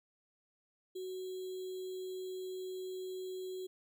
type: tone with sample-and-hold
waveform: sine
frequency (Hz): 372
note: F#4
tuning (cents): +9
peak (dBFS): -39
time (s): 0.95-3.67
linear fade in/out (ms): 10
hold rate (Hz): 3675
effects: none